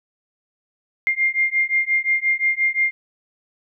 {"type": "beating tone pair", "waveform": "sine", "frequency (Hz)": [2109, 2114.7], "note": ["C7", "C7"], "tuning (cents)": [13, 18], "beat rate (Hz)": 5.7, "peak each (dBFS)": -20, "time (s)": [1.07, 2.91], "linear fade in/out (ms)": 0, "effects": []}